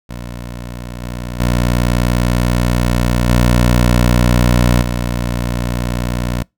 15% pulse tone with level steps, 60.2 Hz, B1, 44 cents flat, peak -19 / -16 / -6 / -3 / -10 dBFS, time 0.09-6.43 s, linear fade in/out 10 ms, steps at 1.02 / 1.4 / 3.29 / 4.82 s, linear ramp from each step 5 ms, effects noise-tail reverb RT60 0.2 s tail -26 dB re dry

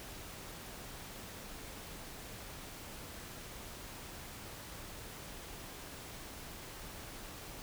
silence, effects pink hiss -48 dBFS RMS until 7.62 s

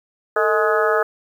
harmonic tone with a mistuned harmonic, 210.5 Hz, G#3, 24 cents sharp, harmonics 2 / 3 / 4 / 5 / 6 / 7 / 8, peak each -19 / -21 / -27 / -31 / -21 / -25 / -26 dBFS, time 0.36-1.03 s, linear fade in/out 5 ms, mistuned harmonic 2, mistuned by +94 cents, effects 8-bit

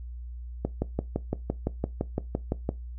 click train, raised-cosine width 2 ms, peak -13 dBFS, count 13, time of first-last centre 0.65-2.691 s, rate 5.88 Hz, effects noise-tail reverb RT60 0.2 s tail -19 dB re dry + added 60 Hz sine -36 dBFS peak until 2.98 s

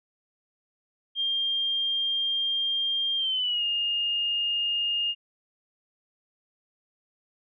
sine tone with pitch glide, 3200 to 2834 Hz, G7 to F7, +35 to +25 cents, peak -24 dBFS, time 1.15-5.15 s, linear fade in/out 50 ms, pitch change -210 cents, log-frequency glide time 3.17-3.64 s, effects none

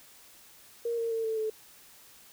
sine tone with pitch steps, 468.1 / 459.8 / 451.6 / 443.6 / 435.7 Hz, A#4 / A#4 / A4 / A4 / A4, +7 / -24 / +45 / +14 / -17 cents, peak -28 dBFS, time 0.85-1.5 s, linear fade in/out 5 ms, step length 130 ms, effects white hiss -55 dBFS RMS until 2.32 s

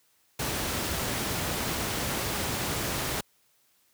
pink noise, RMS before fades -30 dBFS, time 0.39-3.21 s, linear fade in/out 5 ms, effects white hiss -67 dBFS RMS until 3.93 s + high-pass 60 Hz 12 dB/octave

